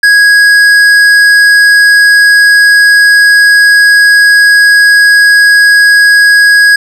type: tone with tanh clipping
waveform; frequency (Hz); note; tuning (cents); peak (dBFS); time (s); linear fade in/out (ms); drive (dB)
sine; 1656; G#6; -5; -3; 0.03-6.76; 5; 12
effects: none